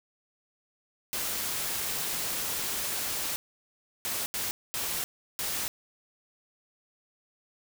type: noise bursts at uneven times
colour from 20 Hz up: white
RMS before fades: -32 dBFS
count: 5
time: 1.13-3.36 / 4.05-4.26 / 4.34-4.51 / 4.74-5.04 / 5.39-5.68 s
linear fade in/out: 0 ms
effects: none